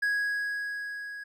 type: tone with level ramp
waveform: triangle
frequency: 1659 Hz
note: G#6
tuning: 2 cents flat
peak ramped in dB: -22 to -36 dBFS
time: 0.02-1.24 s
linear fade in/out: 10 ms
effects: none